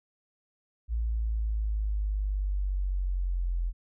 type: linear sweep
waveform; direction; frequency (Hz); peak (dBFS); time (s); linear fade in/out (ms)
sine; down; 56.9 to 42.67; -26; 0.88-3.73; 50
effects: none